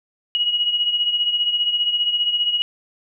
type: beating tone pair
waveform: sine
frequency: 2900 / 2915 Hz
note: F#7 / F#7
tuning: -35 / -26 cents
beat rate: 15 Hz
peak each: -18 / -25 dBFS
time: 0.35-2.62 s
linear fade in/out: 0 ms
effects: none